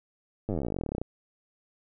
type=slowing click train; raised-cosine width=2 ms; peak=-18 dBFS; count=29; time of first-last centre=0.49-1.016 s; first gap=9 ms; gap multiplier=1.05; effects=none